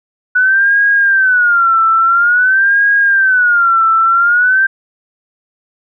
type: tone with vibrato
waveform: sine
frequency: 1476 Hz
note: F#6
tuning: 5 cents flat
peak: -7 dBFS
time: 0.35-4.67 s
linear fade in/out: 10 ms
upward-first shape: sine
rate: 0.49 Hz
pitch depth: 180 cents each way
effects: none